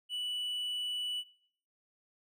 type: tone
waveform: triangle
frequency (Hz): 2960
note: F#7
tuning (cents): 0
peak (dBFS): -32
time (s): 0.09-1.24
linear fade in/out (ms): 50
effects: noise-tail reverb RT60 0.6 s tail -19 dB re dry